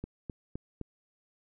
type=click train; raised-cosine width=3 ms; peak=-24 dBFS; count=4; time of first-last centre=0.04-0.813 s; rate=3.88 Hz; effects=none